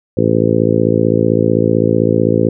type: harmonic tone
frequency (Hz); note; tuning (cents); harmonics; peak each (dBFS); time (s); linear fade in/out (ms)
55.7; A1; +22; 2 / 3 / 4 / 5 / 6 / 7 / 8 / 9; -18 / -18 / -18 / -18 / -18 / -18 / -18 / -18; 0.17-2.49; 5
effects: none